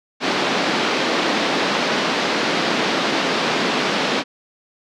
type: band-pass noise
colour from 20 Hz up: pink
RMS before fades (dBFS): -20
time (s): 0.2-4.24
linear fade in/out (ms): 50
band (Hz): 210 to 4800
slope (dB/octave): 24
effects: none